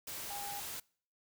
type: tone in noise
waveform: sine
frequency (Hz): 811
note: G#5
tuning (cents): -41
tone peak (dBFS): -42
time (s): 0.3-0.6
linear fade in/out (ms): 5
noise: white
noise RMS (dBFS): -43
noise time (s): 0.07-0.8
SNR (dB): -2
effects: noise-tail reverb RT60 0.5 s tail -25 dB re dry